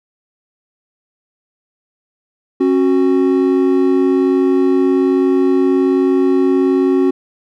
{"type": "tone pair together", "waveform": "triangle", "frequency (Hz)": [271.1, 369.9], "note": ["C#4", "F#4"], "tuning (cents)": [-38, 0], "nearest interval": "perfect fourth", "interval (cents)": 538, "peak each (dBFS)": -11, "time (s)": [2.6, 7.11], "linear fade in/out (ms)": 10, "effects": []}